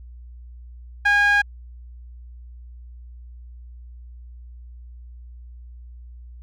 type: tone with band-pass filter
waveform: sawtooth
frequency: 817 Hz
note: G#5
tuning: 29 cents flat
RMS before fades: -17 dBFS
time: 1.05-1.42 s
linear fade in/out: 10 ms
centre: 1700 Hz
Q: 3.5
effects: added 60 Hz sine -38 dBFS peak until 6.42 s